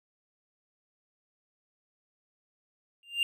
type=tone with exponential growth; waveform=triangle; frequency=2794 Hz; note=F7; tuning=in tune; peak=-19 dBFS; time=3.03-3.23 s; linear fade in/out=1 ms; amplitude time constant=43 ms; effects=none